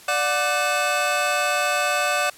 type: tone cluster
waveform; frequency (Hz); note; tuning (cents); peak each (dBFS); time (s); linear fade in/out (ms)
square; 589 / 728 / 1178 / 1507 / 2601; D5 / F#5 / D6 / F#6 / E7; +5 / -28 / +5 / +31 / -24; -27; 0.08-2.3; 5
effects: white hiss -46 dBFS RMS until 2.37 s + low-pass 12000 Hz 12 dB/octave